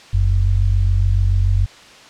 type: tone pair together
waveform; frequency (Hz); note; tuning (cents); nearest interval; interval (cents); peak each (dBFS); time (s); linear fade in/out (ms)
sine; 46.04 / 93.1; F#1 / F#2; -8 / +11; octave; 1219; -15; 0.13-1.66; 10
effects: white hiss -42 dBFS RMS until 2.09 s + low-pass 5000 Hz 12 dB/octave